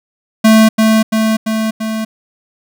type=tone with echo; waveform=square; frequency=220 Hz; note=A3; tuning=in tune; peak=-5 dBFS; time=0.44-0.69 s; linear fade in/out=10 ms; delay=340 ms; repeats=4; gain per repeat=-3 dB; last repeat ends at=2.05 s; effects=none